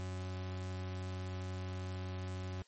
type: tone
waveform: 40% pulse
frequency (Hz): 92.5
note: F#2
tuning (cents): 0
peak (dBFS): -38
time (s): 0-2.62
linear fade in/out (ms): 0
effects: white hiss -68 dBFS RMS until 2.67 s + MP3 32 kbps